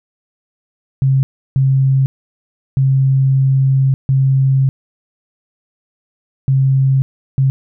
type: tone bursts at uneven times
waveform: sine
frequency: 134.2 Hz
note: C3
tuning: 44 cents sharp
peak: -9 dBFS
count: 6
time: 1.02-1.23 / 1.56-2.06 / 2.77-3.94 / 4.09-4.69 / 6.48-7.02 / 7.38-7.5 s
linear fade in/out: 0 ms
effects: none